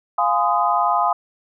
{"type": "chord", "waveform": "sine", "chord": "F minor seventh", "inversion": "none", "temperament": "equal with one note detuned", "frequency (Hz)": [698.5, 830.6, 1025.6, 1244.5], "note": ["F5", "Ab5", "C6", "Eb6"], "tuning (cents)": [0, 0, -35, 0], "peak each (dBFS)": -21, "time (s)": [0.18, 1.13], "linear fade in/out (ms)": 5, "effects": []}